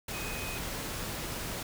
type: tone in noise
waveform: sine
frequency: 2509 Hz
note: D#7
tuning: 14 cents sharp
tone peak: -41 dBFS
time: 0.13-0.58 s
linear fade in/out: 5 ms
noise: pink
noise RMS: -37 dBFS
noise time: 0.08-1.63 s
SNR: -7 dB
effects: none